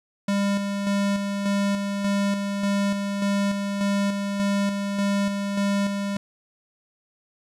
square tone with tremolo, 200 Hz, G3, 35 cents sharp, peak -21 dBFS, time 0.28-6.17 s, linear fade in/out 5 ms, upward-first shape square, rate 1.7 Hz, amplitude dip 40%, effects low-pass 9000 Hz 12 dB/octave + 10-bit

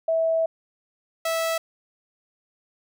sine / sawtooth tone pair in turn, 652 / 654.7 Hz, E5 / E5, -19 / -12 cents, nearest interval unison, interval 7 cents, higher second, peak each -19 dBFS, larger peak neither, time 0.08-0.46 / 1.25-1.58 s, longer first, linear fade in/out 5 ms, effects none

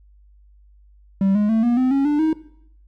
triangle tone with pitch steps, 194.4 / 208.4 / 223.3 / 239.3 / 256.5 / 274.9 / 294.7 / 315.8 Hz, G3 / G#3 / A3 / A#3 / C4 / C#4 / D4 / D#4, -14 / +6 / +26 / +46 / -34 / -14 / +6 / +26 cents, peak -13 dBFS, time 1.21-2.33 s, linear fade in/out 2 ms, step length 140 ms, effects noise-tail reverb RT60 0.7 s tail -18 dB re dry + added 50 Hz sine -48 dBFS peak until 2.87 s

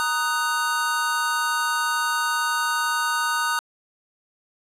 square chord, D# minor, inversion second, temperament just, 933.4 / 1244.5 / 1493.4 Hz, A#5 / D#6 / F#6, +2 / 0 / +16 cents, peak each -28 / -26 / -26 dBFS, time 0-3.59 s, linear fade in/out 0 ms, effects resampled to 32000 Hz + 8-bit

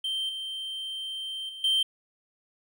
triangle tone with level steps, 3132 Hz, G7, 2 cents flat, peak -26 / -31 / -37 / -20 dBFS, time 0.04-1.83 s, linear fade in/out 5 ms, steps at 0.29 / 1.49 / 1.64 s, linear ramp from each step 2 ms, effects none

